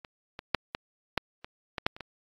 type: clicks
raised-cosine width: 0.3 ms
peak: -27 / -22 / -6 / -15 / -9 / -24 / -16 / -7 / -29 / -22 dBFS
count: 10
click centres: 0.048 / 0.391 / 0.547 / 0.749 / 1.177 / 1.445 / 1.782 / 1.865 / 1.965 / 2.007 s
effects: AAC 32 kbps